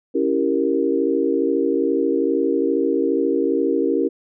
sine chord, C# diminished seventh, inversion none, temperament equal, 277.2 / 329.6 / 392 / 466.2 Hz, C#4 / E4 / G4 / Bb4, 0 / 0 / 0 / 0 cents, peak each -22 dBFS, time 0.14-4.09 s, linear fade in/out 20 ms, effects none

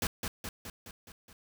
pink noise with echo, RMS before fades -31 dBFS, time 0.02-0.07 s, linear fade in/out 2 ms, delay 210 ms, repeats 6, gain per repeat -4 dB, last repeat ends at 1.33 s, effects none

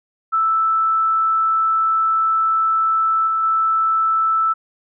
sine tone with level steps, 1318.5 Hz, E6, in tune, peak -14 / -16 / -14 dBFS, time 0.32-4.54 s, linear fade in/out 20 ms, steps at 3.27 / 3.43 s, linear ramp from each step 5 ms, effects none

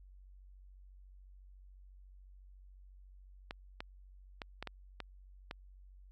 clicks, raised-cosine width 0.3 ms, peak -25 dBFS, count 7, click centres 3.509 / 3.805 / 4.418 / 4.626 / 4.673 / 5.003 / 5.511 s, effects added 47 Hz sine -54 dBFS peak until 6.11 s

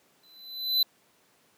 square tone with exponential growth, 4015 Hz, B7, 28 cents sharp, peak -19 dBFS, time 0.23-0.83 s, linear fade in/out 5 ms, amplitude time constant 130 ms, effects pink hiss -64 dBFS RMS until 1.57 s + high-pass 200 Hz 12 dB/octave

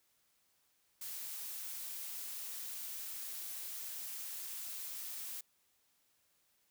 blue noise, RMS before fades -44 dBFS, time 1.01-5.41 s, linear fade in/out 5 ms, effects white hiss -75 dBFS RMS until 6.7 s

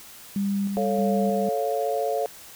sine tone with tremolo, 199.1 Hz, G3, 27 cents sharp, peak -22 dBFS, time 0.36-1.49 s, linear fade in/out 2 ms, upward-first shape square, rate 1.6 Hz, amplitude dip 35%
sine chord, A augmented, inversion none, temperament equal, 440 / 554.4 / 698.5 Hz, A4 / C#5 / E#5, 0 / 0 / 0 cents, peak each -27 dBFS, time 0.77-2.26 s, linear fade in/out 0 ms
effects white hiss -45 dBFS RMS until 2.55 s

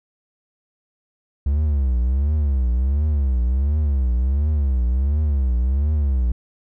triangle tone with vibrato, 67.8 Hz, C#2, 38 cents flat, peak -14 dBFS, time 1.46-6.32 s, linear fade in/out 5 ms, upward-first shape triangle, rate 1.4 Hz, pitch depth 240 cents each way, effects none

